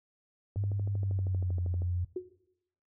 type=tone with pitch glide; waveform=sine; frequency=100.2 to 88.75 Hz; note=G2 to F2; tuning=+38 to +28 cents; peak=-28 dBFS; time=0.56-2.05 s; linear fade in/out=10 ms; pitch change=-210 cents; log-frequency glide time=0.93-1.59 s
type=click train; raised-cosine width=2 ms; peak=-30 dBFS; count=17; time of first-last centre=0.56-1.82 s; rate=12.7 Hz
type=tone with exponential decay; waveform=sine; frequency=365.5 Hz; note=F#4; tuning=21 cents flat; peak=-28 dBFS; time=2.16-2.29 s; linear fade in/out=5 ms; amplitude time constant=27 ms
effects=noise-tail reverb RT60 0.8 s tail -17 dB re dry